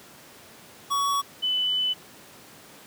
square / sine tone pair in turn, 1124 / 3001 Hz, C#6 / F#7, +24 / +24 cents, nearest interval octave + perfect fourth, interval 1700 cents, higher second, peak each -23 / -22 dBFS, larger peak second, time 0.9-1.22 / 1.42-1.94 s, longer second, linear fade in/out 20 ms, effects pink hiss -48 dBFS RMS until 2.86 s + high-pass 150 Hz 12 dB/octave

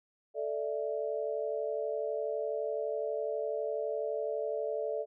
sine chord, A suspended fourth, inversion none, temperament equal, 440 / 587.3 / 659.3 Hz, A4 / D5 / E5, 0 / 0 / 0 cents, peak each -35 / -35 / -38 dBFS, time 0.34-5.06 s, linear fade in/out 50 ms, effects none

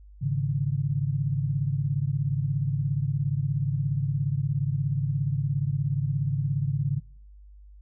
sine chord, Ab suspended fourth, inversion none, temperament equal, 103.83 / 138.59 / 155.56 Hz, Ab2 / Db3 / Eb3, 0 / 0 / 0 cents, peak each -31 / -25 / -31 dBFS, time 0.21-7 s, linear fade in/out 20 ms, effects noise-tail reverb RT60 0.6 s tail -26 dB re dry + added 50 Hz sine -46 dBFS peak until 7.81 s

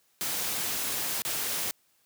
white noise with dropouts, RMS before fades -31 dBFS, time 0.21-1.71 s, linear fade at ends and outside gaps 0 ms, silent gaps 1.22-1.25 s, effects white hiss -68 dBFS RMS until 2.05 s + high-pass 80 Hz 12 dB/octave

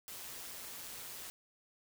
white noise with amplitude modulation, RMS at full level -45 dBFS, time 0.08-1.3 s, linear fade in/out 0 ms, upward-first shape sine, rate 178 Hz, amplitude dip 40%, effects none

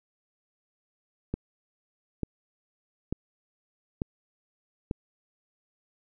click train, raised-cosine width 3 ms, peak -16 dBFS, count 5, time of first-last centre 1.34-4.911 s, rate 1.12 Hz, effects none

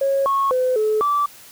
sine tone with pitch steps, 548 / 1098 / 509 / 430.7 / 1161 Hz, C#5 / C#6 / C5 / A4 / D6, -20 / -17 / -48 / -37 / -20 cents, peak -15 dBFS, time 0.01-1.26 s, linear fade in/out 5 ms, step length 250 ms, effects tanh soft clip ceiling -11 dBFS + white hiss -44 dBFS RMS until 1.51 s

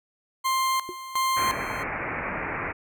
40% pulse tone with tremolo, 1052 Hz, C6, 9 cents sharp, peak -21 dBFS, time 0.44-1.84 s, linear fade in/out 20 ms, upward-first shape square, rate 1.4 Hz, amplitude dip 80%
sine tone with exponential decay, 359.9 Hz, F#4, 48 cents flat, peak -28 dBFS, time 0.89-0.97 s, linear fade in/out 0 ms, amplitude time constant 16 ms
white low-pass noise, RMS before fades -31 dBFS, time 1.36-2.73 s, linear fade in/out 20 ms, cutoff 2400 Hz, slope 96 dB/octave
effects none

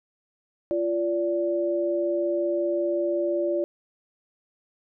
sine tone pair together, 345.1 / 580.4 Hz, F4 / D5, -21 / -21 cents, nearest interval major sixth, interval 900 cents, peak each -25 dBFS, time 0.71-3.64 s, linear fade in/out 0 ms, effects none

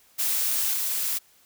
blue noise with level steps, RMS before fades -25 / -27 dBFS, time 0.18-1.19 s, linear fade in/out 20 ms, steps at 0.73 s, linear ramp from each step 10 ms, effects white hiss -59 dBFS RMS until 1.45 s

